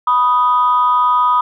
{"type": "tone pair together", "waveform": "sine", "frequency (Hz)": [986, 1244.5], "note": ["B5", "D#6"], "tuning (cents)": [-3, 0], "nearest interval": "major third", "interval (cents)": 403, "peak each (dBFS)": [-12, -12], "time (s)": [0.07, 1.41], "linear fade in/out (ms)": 5, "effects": ["tanh soft clip ceiling -4 dBFS"]}